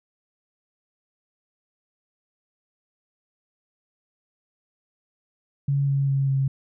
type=tone with pitch steps; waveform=sine; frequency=140 / 138.47 / 136.96 / 135.47 Hz; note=C#3 / C#3 / C#3 / C#3; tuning=+18 / -2 / -20 / -39 cents; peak=-19 dBFS; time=5.68-6.48 s; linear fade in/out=5 ms; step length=200 ms; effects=none